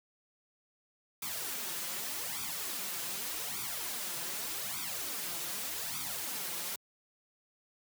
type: noise with flanger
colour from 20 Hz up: white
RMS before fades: -38 dBFS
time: 1.22-6.76 s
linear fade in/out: 5 ms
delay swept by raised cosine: 0.84 to 5.94 ms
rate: 0.84 Hz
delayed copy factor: +0.8
effects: high-pass 100 Hz 12 dB/octave